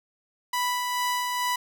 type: tone with tremolo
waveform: sawtooth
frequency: 987.8 Hz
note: B5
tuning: in tune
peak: -20 dBFS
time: 0.53-1.56 s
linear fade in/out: 5 ms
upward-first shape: sine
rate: 2.3 Hz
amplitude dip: 30%
effects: none